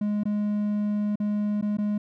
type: tone with dropouts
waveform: triangle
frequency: 208.1 Hz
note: G#3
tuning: 4 cents sharp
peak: -21 dBFS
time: 0.01-1.98 s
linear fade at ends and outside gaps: 5 ms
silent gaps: 0.235-0.254 / 1.157-1.2 / 1.613-1.624 / 1.771-1.784 s
effects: none